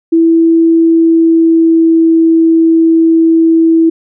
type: tone with pitch glide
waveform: sine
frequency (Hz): 329.6 to 327.1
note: E4 to E4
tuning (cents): 0 to -13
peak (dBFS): -4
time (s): 0.12-3.9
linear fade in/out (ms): 10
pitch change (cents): -13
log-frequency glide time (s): 0.7-2.1
effects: none